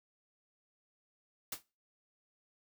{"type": "noise with exponential decay", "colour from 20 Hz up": "white", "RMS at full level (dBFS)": -34, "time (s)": [1.52, 1.63], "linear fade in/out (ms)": 5, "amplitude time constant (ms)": 22, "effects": ["noise-tail reverb RT60 0.3 s tail -21 dB re dry"]}